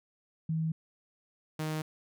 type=tone pair in turn; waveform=sine / sawtooth; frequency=160.4 / 155.65 Hz; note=E3 / D#3; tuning=-47 / +1 cents; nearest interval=minor second; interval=52 cents; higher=first; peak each=-28 dBFS; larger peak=neither; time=0.49-0.72 / 1.59-1.82 s; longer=neither; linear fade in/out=5 ms; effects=none